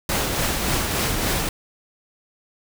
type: noise with tremolo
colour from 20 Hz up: pink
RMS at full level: -21 dBFS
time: 0.09-1.49 s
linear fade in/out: 2 ms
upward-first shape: triangle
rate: 3.5 Hz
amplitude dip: 40%
effects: none